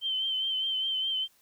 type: tone with vibrato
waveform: sine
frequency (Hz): 3100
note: G7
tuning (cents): -20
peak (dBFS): -27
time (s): 0.01-1.28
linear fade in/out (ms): 50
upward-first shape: sine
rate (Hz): 4.9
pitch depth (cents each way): 35
effects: white hiss -65 dBFS RMS until 1.41 s

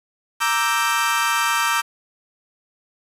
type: chord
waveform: 30% pulse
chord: E half-diminished seventh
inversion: second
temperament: equal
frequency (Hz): 932.3 / 1174.7 / 1318.5 / 1568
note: Bb5 / D6 / E6 / G6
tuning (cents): 0 / 0 / 0 / 0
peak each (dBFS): -21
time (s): 0.4-1.82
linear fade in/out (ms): 20
effects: resampled to 32000 Hz + 7-bit

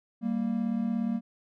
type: tone pair together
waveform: triangle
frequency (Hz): 196.01 / 233.1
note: G3 / A#3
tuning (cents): 0 / 0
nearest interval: minor third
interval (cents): 300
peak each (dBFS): -29 / -26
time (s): 0.21-1.21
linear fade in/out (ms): 50
effects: none

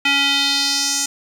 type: tone with band-pass filter sweep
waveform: square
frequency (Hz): 280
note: C#4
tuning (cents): +18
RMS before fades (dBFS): -18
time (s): 0.05-1.06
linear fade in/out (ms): 5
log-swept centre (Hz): 2600 to 6900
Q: 2.8
effects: 7-bit

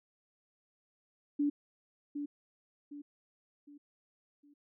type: tone with echo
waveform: sine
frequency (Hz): 289.7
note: D4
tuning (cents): -24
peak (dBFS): -27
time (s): 1.39-1.5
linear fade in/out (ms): 10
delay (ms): 760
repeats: 4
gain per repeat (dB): -8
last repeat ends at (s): 4.54
effects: none

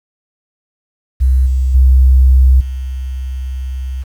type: tone with level steps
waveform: sine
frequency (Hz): 64.8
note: C2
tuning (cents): -16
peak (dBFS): -7 / -10 / -4 / -18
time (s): 1.2-4.04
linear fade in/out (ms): 20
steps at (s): 1.46 / 1.74 / 2.6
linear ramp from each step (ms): 10
effects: 7-bit

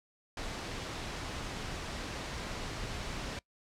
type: noise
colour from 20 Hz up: pink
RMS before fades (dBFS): -39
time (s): 0.37-3.39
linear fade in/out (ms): 2
effects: noise-tail reverb RT60 0.1 s tail -22 dB re dry + low-pass 6000 Hz 12 dB/octave

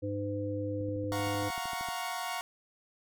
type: harmonic tone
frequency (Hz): 101.6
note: G#2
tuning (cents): -38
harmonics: 1 / 3 / 5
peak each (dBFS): -36 / -36 / -36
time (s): 0.02-1.5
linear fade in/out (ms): 20
type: click train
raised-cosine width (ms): 3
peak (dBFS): -34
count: 15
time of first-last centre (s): 0.81-1.887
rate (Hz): 13
type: chord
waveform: sawtooth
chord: Gb major seventh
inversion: third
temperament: equal with one note detuned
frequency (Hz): 698.5 / 737.9 / 932.3 / 1108.7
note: F5 / Gb5 / Bb5 / Db6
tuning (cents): 0 / -5 / 0 / 0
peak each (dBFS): -36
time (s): 1.12-2.41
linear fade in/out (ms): 0
effects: none

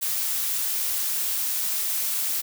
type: noise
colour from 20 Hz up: blue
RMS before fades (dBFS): -26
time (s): 0.01-2.42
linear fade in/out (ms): 20
effects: none

